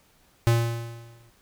square tone with exponential decay, 116.54 Hz, A#2, in tune, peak -16 dBFS, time 0.47-1.3 s, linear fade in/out 0 ms, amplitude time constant 180 ms, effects pink hiss -61 dBFS RMS until 1.41 s

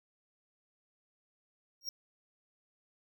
square tone with exponential growth, 5588 Hz, F8, in tune, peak -32 dBFS, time 1.81-1.89 s, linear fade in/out 2 ms, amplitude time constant 17 ms, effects none

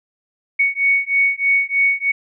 sine beating tone pair, 2225 / 2228.2 Hz, C#7 / C#7, +6 / +8 cents, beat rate 3.2 Hz, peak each -17 dBFS, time 0.59-2.12 s, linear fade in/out 10 ms, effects none

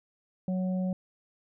harmonic tone, 185 Hz, F#3, in tune, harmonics 1 / 3 / 4, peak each -27 / -38 / -47 dBFS, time 0.48-0.93 s, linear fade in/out 2 ms, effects none

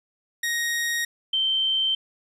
sawtooth / sine tone pair in turn, 1875 / 3115 Hz, A#6 / G7, +10 / -12 cents, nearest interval major sixth, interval 878 cents, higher second, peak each -20 dBFS, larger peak neither, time 0.43-1.05 / 1.33-1.95 s, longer neither, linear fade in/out 5 ms, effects resampled to 32000 Hz + 10-bit

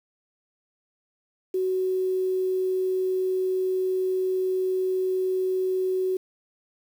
sine tone with quantisation, 373.3 Hz, F#4, 15 cents sharp, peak -22 dBFS, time 1.54-6.17 s, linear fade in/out 5 ms, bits 8, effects none

